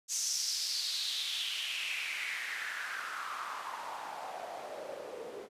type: noise with band-pass filter sweep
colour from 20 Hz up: white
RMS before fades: -38 dBFS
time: 0.08-5.49 s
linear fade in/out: 50 ms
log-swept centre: 6500 to 410 Hz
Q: 4.6
effects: resampled to 32000 Hz